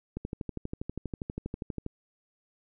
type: click train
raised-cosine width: 3 ms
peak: -21 dBFS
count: 22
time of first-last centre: 0.17-1.864 s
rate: 12.4 Hz
effects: none